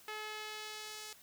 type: tone with band-pass filter sweep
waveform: sawtooth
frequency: 428.2 Hz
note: A4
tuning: 47 cents flat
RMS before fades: -45 dBFS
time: 0.08-1.13 s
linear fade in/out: 2 ms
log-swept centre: 2100 to 6700 Hz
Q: 0.8
effects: white hiss -60 dBFS RMS until 1.22 s